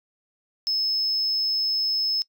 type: tone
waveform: sine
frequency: 5200 Hz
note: E8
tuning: 24 cents flat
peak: -20 dBFS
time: 0.67-2.22 s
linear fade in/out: 0 ms
effects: noise-tail reverb RT60 0.1 s tail -23 dB re dry + tanh soft clip ceiling -19 dBFS